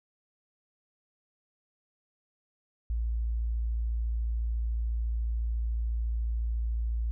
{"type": "tone", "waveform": "sine", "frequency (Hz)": 57, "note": "A#1", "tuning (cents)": -38, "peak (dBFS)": -27, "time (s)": [2.9, 7.11], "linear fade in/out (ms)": 0, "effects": []}